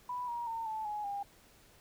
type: tone with pitch steps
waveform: sine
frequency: 987.8 / 948.1 / 910 / 873.4 / 838.3 / 804.7 Hz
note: B5 / A#5 / A#5 / A5 / G#5 / G5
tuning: 0 / +29 / -42 / -13 / +16 / +45 cents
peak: -35 dBFS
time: 0.09-1.23 s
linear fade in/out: 5 ms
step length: 190 ms
effects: pink hiss -62 dBFS RMS until 1.8 s